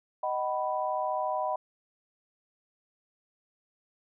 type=chord; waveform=sine; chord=B major; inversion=first; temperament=equal with one note detuned; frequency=622.3 / 756 / 987.8 Hz; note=D#5 / F#5 / B5; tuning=0 / +37 / 0 cents; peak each=-32 dBFS; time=0.23-1.56 s; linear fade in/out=5 ms; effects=none